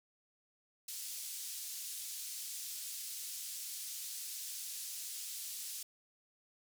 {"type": "band-pass noise", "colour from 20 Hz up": "white", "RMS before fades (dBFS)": -44, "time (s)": [0.88, 5.83], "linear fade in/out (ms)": 5, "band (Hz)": [4400, 12000], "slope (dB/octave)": 12, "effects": []}